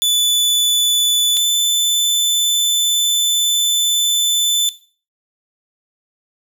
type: tone pair in turn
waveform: sawtooth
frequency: 3482 / 3518 Hz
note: A7 / A7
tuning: -19 / -1 cents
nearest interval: unison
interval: 18 cents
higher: second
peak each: -10 dBFS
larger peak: neither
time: 0.02-1.37 / 1.37-4.69 s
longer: second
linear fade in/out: 0 ms
effects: noise-tail reverb RT60 0.4 s tail -17 dB re dry